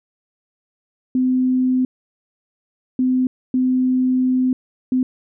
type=tone bursts at uneven times; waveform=sine; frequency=255.7 Hz; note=C4; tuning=40 cents flat; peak=-14 dBFS; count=4; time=1.15-1.85 / 2.99-3.27 / 3.54-4.53 / 4.92-5.03 s; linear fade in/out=2 ms; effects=none